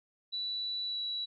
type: tone with pitch glide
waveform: sine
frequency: 3951 to 3921 Hz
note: B7 to B7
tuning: 0 to -13 cents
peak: -33 dBFS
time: 0.32-1.26 s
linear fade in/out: 20 ms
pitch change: -13 cents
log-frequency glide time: 0.85-0.99 s
effects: none